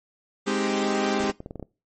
sawtooth chord, Ab major seventh, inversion none, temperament equal, 207.7 / 261.6 / 311.1 / 392 Hz, Ab3 / C4 / Eb4 / G4, 0 / 0 / 0 / 0 cents, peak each -23 / -25 / -28 / -23 dBFS, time 0.46-1.32 s, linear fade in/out 20 ms
clicks, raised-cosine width 2 ms, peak -22 dBFS, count 9, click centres 1.205 / 1.24 / 1.297 / 1.404 / 1.461 / 1.509 / 1.557 / 1.597 / 1.627 s
effects noise-tail reverb RT60 0.3 s tail -22 dB re dry + MP3 32 kbps

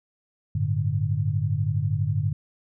sine chord, G suspended second, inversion none, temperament just, 98 / 110.25 / 147 Hz, G2 / A2 / D3, 0 / +4 / +2 cents, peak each -26 dBFS, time 0.55-2.33 s, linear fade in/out 5 ms, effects none

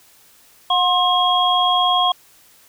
sine tone cluster, 725 / 1062 / 3282 Hz, F#5 / C6 / G#7, -35 / +25 / -21 cents, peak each -18 dBFS, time 0.7-2.12 s, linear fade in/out 5 ms, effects white hiss -51 dBFS RMS until 2.68 s

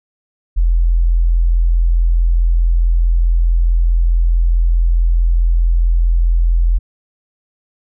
sine tone, 42.33 Hz, E1, 47 cents sharp, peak -9 dBFS, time 0.56-6.79 s, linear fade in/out 20 ms, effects none

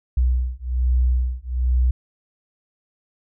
sine beating tone pair, 61.74 / 62.94 Hz, B1 / B1, 0 / +33 cents, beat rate 1.2 Hz, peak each -20 / -20 dBFS, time 0.17-1.91 s, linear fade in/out 5 ms, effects none

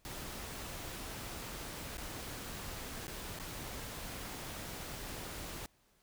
pink noise with dropouts, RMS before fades -44 dBFS, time 0.05-5.66 s, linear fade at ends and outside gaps 0 ms, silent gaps 1.971-1.981 / 3.069-3.08 / 3.389-3.398 s, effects pink hiss -71 dBFS RMS until 6.02 s

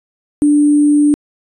sine tone with sample-and-hold, 293.7 Hz, D4, in tune, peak -7 dBFS, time 0.42-1.14 s, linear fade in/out 0 ms, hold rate 8820 Hz, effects resampled to 24000 Hz

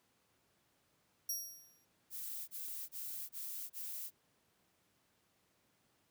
20% pulse tone with exponential decay, 5660 Hz, F8, 22 cents sharp, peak -29 dBFS, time 1.29-1.85 s, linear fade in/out 5 ms, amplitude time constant 120 ms
violet noise bursts, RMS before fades -44 dBFS, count 5, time 2.1-4.108 s, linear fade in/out 50 ms, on 380 ms, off 27 ms
effects pink hiss -75 dBFS RMS until 6.1 s + high-pass 100 Hz 12 dB/octave

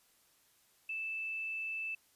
sine tone, 2637 Hz, E7, in tune, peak -36 dBFS, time 0.89-1.95 s, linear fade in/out 5 ms, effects white hiss -69 dBFS RMS until 2.15 s + resampled to 32000 Hz

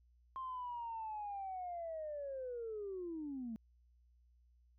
sine linear sweep, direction down, 1061 to 215.6 Hz, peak -40 dBFS, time 0.36-3.56 s, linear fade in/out 0 ms, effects tanh soft clip ceiling -36 dBFS + added 60 Hz sine -66 dBFS peak until 4.78 s

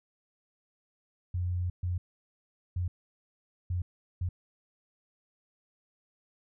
sine tone bursts at uneven times, 89.2 Hz, F2, 37 cents sharp, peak -28 dBFS, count 5, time 1.34-1.7 / 1.83-1.98 / 2.76-2.88 / 3.7-3.82 / 4.21-4.29 s, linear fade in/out 5 ms, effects none

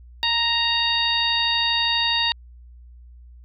harmonic tone with a mistuned harmonic, 932.3 Hz, A#5, in tune, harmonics 1 / 2 / 3 / 4 / 5, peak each -27 / -27 / -25 / -22 / -27 dBFS, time 0.23-2.32 s, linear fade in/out 0 ms, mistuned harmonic 5, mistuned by -22 cents, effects added 60 Hz sine -42 dBFS peak until 3.44 s

